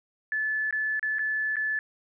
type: tone with dropouts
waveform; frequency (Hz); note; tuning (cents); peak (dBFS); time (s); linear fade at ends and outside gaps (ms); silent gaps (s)
sine; 1734; A6; -26; -25; 0.32-1.79; 1; 0.709-0.726 / 0.995-1.028 / 1.185-1.192 / 1.558-1.567
effects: none